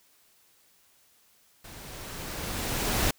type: noise with level ramp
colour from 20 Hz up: pink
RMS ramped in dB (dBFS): -46 to -25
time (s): 1.64-3.11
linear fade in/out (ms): 5
effects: white hiss -63 dBFS RMS until 3.18 s